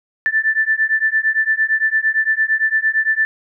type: beating tone pair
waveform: sine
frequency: 1760 / 1768.8 Hz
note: A6 / A6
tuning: 0 / +9 cents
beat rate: 8.8 Hz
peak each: -17 dBFS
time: 0.26-3.25 s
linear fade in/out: 0 ms
effects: none